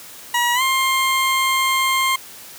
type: tone with pitch glide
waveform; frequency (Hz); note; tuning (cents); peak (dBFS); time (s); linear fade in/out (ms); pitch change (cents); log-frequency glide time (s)
20% pulse; 960 to 1059.1; B5 to C6; -49 to +21; -11; 0.34-2.16; 5; +170; 0.54-0.62
effects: white hiss -39 dBFS RMS until 2.58 s + high-pass 60 Hz 12 dB/octave